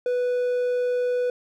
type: tone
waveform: triangle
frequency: 493.9 Hz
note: B4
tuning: in tune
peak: -19 dBFS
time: 0.06-1.3 s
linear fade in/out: 2 ms
effects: none